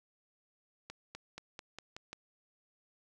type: accelerating click train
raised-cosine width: 0.2 ms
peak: -27 dBFS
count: 7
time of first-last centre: 0.9-2.13 s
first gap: 250 ms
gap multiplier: 0.92
effects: none